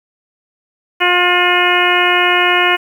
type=harmonic tone with a mistuned harmonic; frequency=356 Hz; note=F4; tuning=33 cents sharp; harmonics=1 / 2 / 3 / 4 / 5 / 6 / 7 / 8; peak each=-18 / -18 / -18 / -18 / -18 / -18 / -18 / -18 dBFS; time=1-2.77 s; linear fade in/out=20 ms; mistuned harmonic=8; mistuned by=+39 cents; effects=7-bit